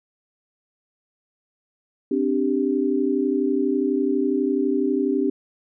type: chord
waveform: sine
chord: C suspended second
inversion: none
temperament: equal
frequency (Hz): 261.6 / 293.7 / 392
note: C4 / D4 / G4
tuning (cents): 0 / 0 / 0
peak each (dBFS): -23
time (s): 2.11-5.3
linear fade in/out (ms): 5
effects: none